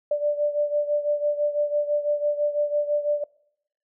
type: beating tone pair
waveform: sine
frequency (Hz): 587.3 / 593.3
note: D5 / D5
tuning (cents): 0 / +18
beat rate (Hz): 6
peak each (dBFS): -22 / -27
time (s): 0.11-3.24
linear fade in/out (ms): 5
effects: noise-tail reverb RT60 0.7 s tail -23 dB re dry